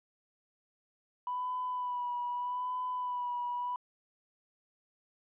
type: tone with vibrato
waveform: triangle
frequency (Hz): 987.8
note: B5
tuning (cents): 0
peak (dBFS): -29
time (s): 1.27-3.76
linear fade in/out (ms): 2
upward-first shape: sine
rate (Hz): 0.81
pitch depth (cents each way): 28
effects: tanh soft clip ceiling -30 dBFS + resampled to 8000 Hz